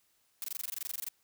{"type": "noise bursts", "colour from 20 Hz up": "blue", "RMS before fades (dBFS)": -37, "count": 16, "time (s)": [0.42, 1.086], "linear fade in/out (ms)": 0, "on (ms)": 21, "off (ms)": 22, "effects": ["white hiss -72 dBFS RMS until 1.23 s"]}